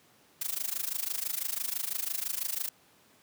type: noise with amplitude modulation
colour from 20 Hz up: blue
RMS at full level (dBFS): -30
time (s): 0.41-2.69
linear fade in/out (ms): 5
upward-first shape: sine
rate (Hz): 26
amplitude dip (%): 90
effects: pink hiss -62 dBFS RMS until 3.22 s + high-pass 150 Hz 12 dB/octave